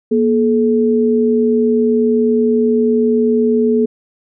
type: tone pair together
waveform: sine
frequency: 237.7 / 429.7 Hz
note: A#3 / A4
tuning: +34 / -41 cents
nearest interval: minor seventh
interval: 1025 cents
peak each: -13 dBFS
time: 0.11-3.86 s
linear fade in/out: 10 ms
effects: none